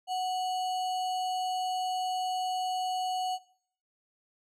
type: tone with sample-and-hold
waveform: sine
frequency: 740 Hz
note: F#5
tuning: in tune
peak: -28 dBFS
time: 0.07-3.39 s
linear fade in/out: 50 ms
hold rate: 3675 Hz
effects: noise-tail reverb RT60 0.6 s tail -19 dB re dry + low-pass 8000 Hz 12 dB/octave